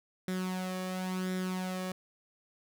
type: tone with flanger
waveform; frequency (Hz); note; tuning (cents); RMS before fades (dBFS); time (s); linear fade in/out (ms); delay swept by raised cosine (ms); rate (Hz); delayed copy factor
sawtooth; 185; F#3; 0; -35; 0.28-1.92; 2; 0.54 to 1.74; 0.95; +0.6
effects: none